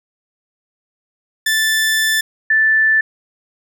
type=tone pair in turn; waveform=sawtooth / sine; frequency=1760 / 1760 Hz; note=A6 / A6; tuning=0 / 0 cents; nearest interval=unison; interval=0 cents; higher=neither; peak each=-10 dBFS; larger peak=neither; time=1.46-2.21 / 2.5-3.01 s; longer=first; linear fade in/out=5 ms; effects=none